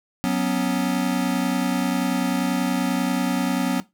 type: chord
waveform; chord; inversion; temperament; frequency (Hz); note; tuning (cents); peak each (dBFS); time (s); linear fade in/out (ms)
square; F# suspended fourth; none; equal; 185 / 246.9 / 277.2; F#3 / B3 / C#4; 0 / 0 / 0; -25 / -25 / -26; 0.24-3.8; 0
effects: noise-tail reverb RT60 0.2 s tail -18 dB re dry